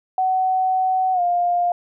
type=tone with pitch glide; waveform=sine; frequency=750 to 703.8 Hz; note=F#5 to F5; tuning=+23 to +13 cents; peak=-16 dBFS; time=0.18-1.72 s; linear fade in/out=2 ms; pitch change=-110 cents; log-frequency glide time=1.13-1.21 s; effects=none